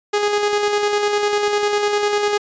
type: tone with tremolo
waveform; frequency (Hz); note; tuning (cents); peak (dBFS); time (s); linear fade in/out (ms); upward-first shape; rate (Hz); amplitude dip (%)
sawtooth; 413.7; G#4; -7; -11; 0.13-2.38; 10; square; 10; 35
effects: resampled to 16000 Hz